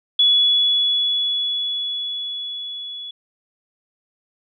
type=tone with level ramp; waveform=sine; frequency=3398 Hz; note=G#7; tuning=39 cents sharp; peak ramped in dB=-11 to -30 dBFS; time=0.19-3.11 s; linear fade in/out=5 ms; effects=none